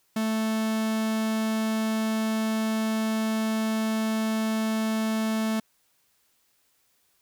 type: tone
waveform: 45% pulse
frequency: 220 Hz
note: A3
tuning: in tune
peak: -24 dBFS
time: 0.16-5.6 s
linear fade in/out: 5 ms
effects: white hiss -68 dBFS RMS until 7.21 s